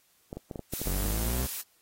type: clicks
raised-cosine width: 2 ms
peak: -23 dBFS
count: 10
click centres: 0.329 / 0.37 / 0.512 / 0.558 / 0.593 / 0.736 / 0.816 / 0.873 / 0.98 / 1.053 s
type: noise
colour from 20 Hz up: blue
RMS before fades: -35 dBFS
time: 0.72-1.62 s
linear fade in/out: 10 ms
type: linear sweep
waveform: 40% pulse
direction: up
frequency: 43.62 to 65.41 Hz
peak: -28 dBFS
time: 0.85-1.47 s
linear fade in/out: 20 ms
effects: white hiss -66 dBFS RMS until 1.81 s + AAC 48 kbps